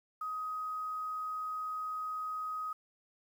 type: tone with quantisation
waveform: sine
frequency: 1258 Hz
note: D#6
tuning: 19 cents sharp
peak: -35 dBFS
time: 0.21-2.73 s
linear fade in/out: 5 ms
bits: 10
effects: none